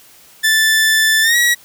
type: tone with pitch glide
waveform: sawtooth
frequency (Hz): 1759 to 1918.2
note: A6 to A#6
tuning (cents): -1 to +49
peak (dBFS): -7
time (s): 0.43-1.55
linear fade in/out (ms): 20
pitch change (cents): +150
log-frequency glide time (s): 1.22-1.36
effects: white hiss -45 dBFS RMS until 1.64 s